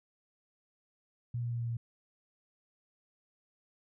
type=tone with pitch steps; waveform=sine; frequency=120 / 119.17 / 118.35 / 117.53 / 116.72 Hz; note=B2 / A#2 / A#2 / A#2 / A#2; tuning=-49 / +39 / +27 / +15 / +3 cents; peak=-32 dBFS; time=1.34-1.77 s; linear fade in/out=5 ms; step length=86 ms; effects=none